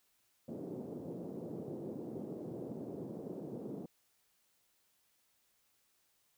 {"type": "band-pass noise", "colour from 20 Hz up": "white", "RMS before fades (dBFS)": -44, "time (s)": [0.48, 3.86], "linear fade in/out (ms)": 5, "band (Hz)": [140, 450], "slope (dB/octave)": 24, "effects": ["white hiss -75 dBFS RMS until 6.37 s"]}